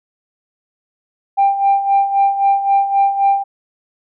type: tone with tremolo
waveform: sine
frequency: 792 Hz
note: G5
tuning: 18 cents sharp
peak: -7 dBFS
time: 1.37-3.44 s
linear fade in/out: 20 ms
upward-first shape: sine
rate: 3.8 Hz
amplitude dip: 70%
effects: tanh soft clip ceiling -6 dBFS